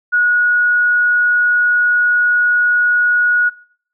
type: tone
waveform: sine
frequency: 1455 Hz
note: F#6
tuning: 29 cents flat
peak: -10 dBFS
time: 0.12-3.5 s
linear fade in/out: 20 ms
effects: noise-tail reverb RT60 0.6 s tail -23 dB re dry